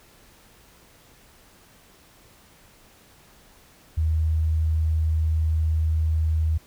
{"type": "tone", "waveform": "sine", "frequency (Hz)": 79.3, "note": "D#2", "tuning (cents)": 33, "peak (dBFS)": -19, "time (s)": [3.97, 6.58], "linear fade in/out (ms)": 10, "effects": ["pink hiss -54 dBFS RMS until 6.66 s"]}